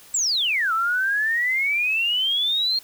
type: exponential two-way sweep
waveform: sine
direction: down then up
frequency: 7902 to 1300 to 4263 Hz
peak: -19 dBFS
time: 0.14-2.79 s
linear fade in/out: 5 ms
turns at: 0.73 s
effects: white hiss -48 dBFS RMS until 2.83 s